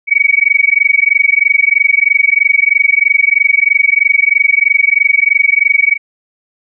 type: tone with amplitude modulation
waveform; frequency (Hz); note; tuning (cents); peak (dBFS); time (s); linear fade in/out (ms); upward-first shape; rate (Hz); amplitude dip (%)
sine; 2255; C#7; +29; -3; 0.07-5.98; 50; sine; 23.1; 100
effects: none